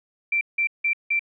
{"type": "tone bursts", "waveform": "sine", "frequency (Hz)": 2349, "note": "D7", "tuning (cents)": 0, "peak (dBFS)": -19, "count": 4, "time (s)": [0.32, 1.194], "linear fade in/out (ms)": 5, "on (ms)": 91, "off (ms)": 170, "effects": []}